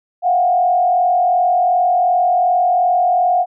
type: tone with frequency modulation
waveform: sine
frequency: 718 Hz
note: F5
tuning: 48 cents sharp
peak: -11 dBFS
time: 0.22-3.46 s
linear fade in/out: 50 ms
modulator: 42.7 Hz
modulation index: 0.72
effects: none